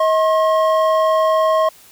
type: tone pair together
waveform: triangle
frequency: 635.7 / 1074 Hz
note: D#5 / C6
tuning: +37 / +45 cents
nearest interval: major sixth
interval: 908 cents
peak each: -12 / -15 dBFS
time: 0-1.69 s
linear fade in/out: 5 ms
effects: white hiss -46 dBFS RMS until 1.91 s